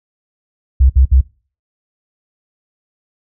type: tone bursts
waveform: sine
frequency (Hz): 65.41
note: C2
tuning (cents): 0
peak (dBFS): -5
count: 3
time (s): 0.8-1.211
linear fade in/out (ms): 10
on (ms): 97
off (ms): 60
effects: noise-tail reverb RT60 0.4 s tail -22 dB re dry